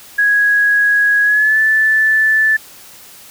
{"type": "tone with pitch glide", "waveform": "sine", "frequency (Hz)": [1661.2, 1752.9], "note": ["G#6", "A6"], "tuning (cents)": [0, -7], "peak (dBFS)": -9, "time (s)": [0.18, 2.57], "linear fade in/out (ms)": 10, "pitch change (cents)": 93, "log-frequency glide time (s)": [1.23, 1.59], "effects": ["white hiss -39 dBFS RMS until 3.3 s"]}